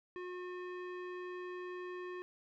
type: tone with low-pass filter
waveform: square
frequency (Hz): 361.1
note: F#4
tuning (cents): -42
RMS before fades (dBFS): -44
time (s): 0.16-2.22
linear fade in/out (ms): 0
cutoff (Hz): 2100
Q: 1.6
effects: none